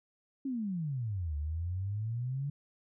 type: exponential two-way sweep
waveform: sine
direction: down then up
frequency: 280 to 72.1 to 145.1 Hz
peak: -32 dBFS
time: 0.45-2.5 s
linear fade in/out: 5 ms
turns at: 1.36 s
effects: none